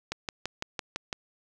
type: click train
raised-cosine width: 0.2 ms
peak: -14 dBFS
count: 7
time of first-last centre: 0.12-1.128 s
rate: 5.95 Hz
effects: none